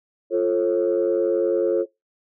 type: chord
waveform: sine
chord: F augmented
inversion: none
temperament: equal with one note detuned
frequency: 349.2 / 440 / 540.1 Hz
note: F4 / A4 / C#5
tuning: 0 / 0 / -45 cents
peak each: -21 dBFS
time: 0.3-1.86 s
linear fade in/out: 50 ms
effects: noise-tail reverb RT60 0.2 s tail -23 dB re dry + tanh soft clip ceiling -11 dBFS